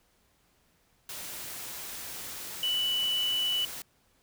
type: tone in noise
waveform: sine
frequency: 2969 Hz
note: F#7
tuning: 5 cents sharp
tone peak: -26 dBFS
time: 2.63-3.65 s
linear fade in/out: 2 ms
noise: white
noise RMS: -40 dBFS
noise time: 1.09-3.82 s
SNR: +11 dB
effects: pink hiss -68 dBFS RMS until 4.22 s